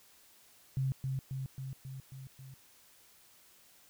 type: tone with echo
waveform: sine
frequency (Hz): 133.1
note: C3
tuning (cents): +30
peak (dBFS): -29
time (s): 0.77-0.92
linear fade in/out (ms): 0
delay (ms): 270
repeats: 6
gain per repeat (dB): -3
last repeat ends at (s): 2.54
effects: white hiss -62 dBFS RMS until 3.89 s